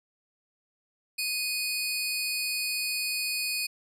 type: tone pair together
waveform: sawtooth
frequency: 2489 / 4435 Hz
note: D#7 / C#8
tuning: 0 / 0 cents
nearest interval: minor seventh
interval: 1000 cents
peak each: -27 / -29 dBFS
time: 1.18-3.67 s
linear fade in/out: 10 ms
effects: resampled to 32000 Hz